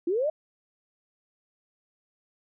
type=linear sweep; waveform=sine; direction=up; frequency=321.3 to 642 Hz; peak=-23 dBFS; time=0.07-0.3 s; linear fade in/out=5 ms; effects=none